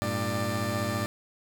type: tone cluster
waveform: 20% pulse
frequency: 99.1 / 114 / 592 Hz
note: G2 / A#2 / D5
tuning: +19 / -38 / +14 cents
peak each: -27 dBFS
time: 0.02-1.06 s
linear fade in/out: 0 ms
effects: none

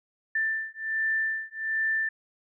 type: beating tone pair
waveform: sine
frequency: 1774 / 1775.3 Hz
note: A6 / A6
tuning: +14 / +15 cents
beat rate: 1.3 Hz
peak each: -29 dBFS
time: 0.35-2.09 s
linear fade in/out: 5 ms
effects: none

